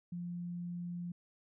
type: tone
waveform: sine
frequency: 174.61 Hz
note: F3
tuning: in tune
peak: -38 dBFS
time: 0.12-1.12 s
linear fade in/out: 5 ms
effects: none